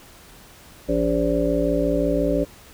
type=harmonic tone with a mistuned harmonic; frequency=57.1 Hz; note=A#1; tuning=35 cents flat; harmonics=1 / 3 / 5 / 7 / 9 / 10; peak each=-27 / -28 / -23 / -27 / -25 / -24 dBFS; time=0.88-2.45 s; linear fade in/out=20 ms; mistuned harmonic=10; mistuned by=+26 cents; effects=pink hiss -47 dBFS RMS until 2.73 s